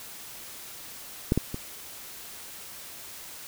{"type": "clicks", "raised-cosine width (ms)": 3, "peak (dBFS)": [-8, -10, -19], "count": 3, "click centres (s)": [1.321, 1.376, 1.544], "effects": ["white hiss -43 dBFS RMS until 3.47 s"]}